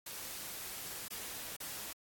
white noise with dropouts, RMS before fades -44 dBFS, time 0.06-1.93 s, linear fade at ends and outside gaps 5 ms, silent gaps 1.083-1.104 / 1.566-1.601 s, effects AAC 64 kbps

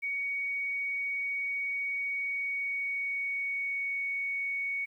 sine tone with pitch glide, 2242 to 2229 Hz, C#7 to C#7, +19 to +9 cents, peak -30 dBFS, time 0.02-4.86 s, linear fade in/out 20 ms, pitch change -10 cents, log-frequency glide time 2.05-3.99 s, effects 11-bit

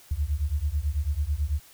sine beating tone pair, 69 / 78.1 Hz, C#2 / D#2, -7 / +7 cents, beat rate 9.1 Hz, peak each -27 dBFS, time 0.11-1.6 s, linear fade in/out 5 ms, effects white hiss -53 dBFS RMS until 1.73 s

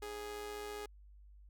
sawtooth tone with amplitude modulation, 415.3 Hz, G#4, in tune, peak -36 dBFS, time 0.02-0.86 s, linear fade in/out 5 ms, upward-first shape sine, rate 115 Hz, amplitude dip 50%, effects added 50 Hz sine -55 dBFS peak until 1.49 s

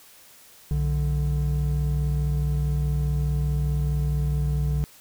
triangle tone pair together, 62.07 / 146.83 Hz, B1 / D3, +9 / 0 cents, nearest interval octave + minor third, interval 1491 cents, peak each -22 dBFS, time 0.71-4.84 s, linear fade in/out 0 ms, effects white hiss -51 dBFS RMS until 5 s

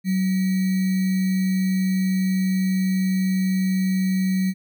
sine tone with sample-and-hold, 187.9 Hz, F#3, 27 cents sharp, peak -18 dBFS, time 0.04-4.54 s, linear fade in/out 50 ms, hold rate 2100 Hz, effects none

